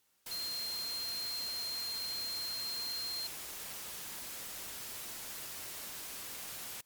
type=tone in noise; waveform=sine; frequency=4186 Hz; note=C8; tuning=in tune; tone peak=-37 dBFS; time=0.31-3.27 s; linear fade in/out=5 ms; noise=white; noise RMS=-44 dBFS; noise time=0.26-6.81 s; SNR=+4 dB; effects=white hiss -74 dBFS RMS until 6.85 s + Opus 48 kbps